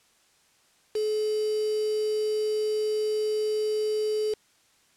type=tone with quantisation; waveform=sine; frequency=427.5 Hz; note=A4; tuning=50 cents flat; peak=-24 dBFS; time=0.95-4.34 s; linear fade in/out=5 ms; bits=6; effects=white hiss -63 dBFS RMS until 4.96 s + low-pass 9000 Hz 12 dB/octave